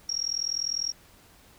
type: tone with amplitude modulation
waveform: sine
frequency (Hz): 5588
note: F8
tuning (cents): 0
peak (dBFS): -23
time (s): 0.09-0.92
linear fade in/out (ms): 5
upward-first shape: sine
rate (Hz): 40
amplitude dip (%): 100
effects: pink hiss -56 dBFS RMS until 1.58 s